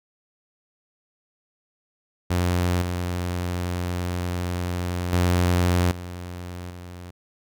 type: tone with level steps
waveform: sawtooth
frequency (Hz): 88.8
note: F2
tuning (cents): +29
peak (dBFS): -16 / -21 / -14 / -29 / -33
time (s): 2.3-7.11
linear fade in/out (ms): 10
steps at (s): 2.82 / 5.13 / 5.91 / 6.7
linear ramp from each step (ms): 2
effects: none